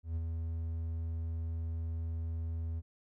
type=tone with ADSR envelope; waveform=triangle; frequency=82 Hz; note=E2; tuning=9 cents flat; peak=-29 dBFS; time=0.03-2.82 s; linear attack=130 ms; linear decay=34 ms; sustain=-3 dB; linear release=38 ms; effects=none